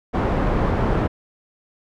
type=low-pass noise; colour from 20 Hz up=pink; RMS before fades=-20 dBFS; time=0.13-1.08 s; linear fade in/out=20 ms; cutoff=1100 Hz; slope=12 dB/octave; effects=none